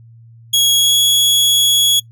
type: tone with pitch glide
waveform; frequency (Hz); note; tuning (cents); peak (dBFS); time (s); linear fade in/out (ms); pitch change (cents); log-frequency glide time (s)
sawtooth; 3322 to 3351; G#7 to G#7; 0 to +15; -7; 0.53-2; 10; +15; 0.75-0.99
effects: noise-tail reverb RT60 0.1 s tail -22 dB re dry + added 115 Hz sine -39 dBFS peak until 2.11 s